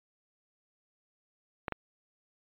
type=clicks; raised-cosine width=0.5 ms; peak=-17 dBFS; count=2; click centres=1.682 / 1.723 s; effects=resampled to 8000 Hz